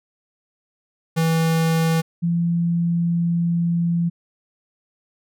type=tone pair in turn; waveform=square / sine; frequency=163.1 / 170.34 Hz; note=E3 / F3; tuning=-18 / -43 cents; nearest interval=minor second; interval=75 cents; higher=second; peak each=-17 dBFS; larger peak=neither; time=1.16-2.02 / 2.22-4.1 s; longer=second; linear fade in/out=20 ms; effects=none